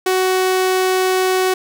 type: tone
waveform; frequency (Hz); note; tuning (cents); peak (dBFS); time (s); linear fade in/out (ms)
sawtooth; 373; F#4; +14; -10; 0.06-1.54; 5
effects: 8-bit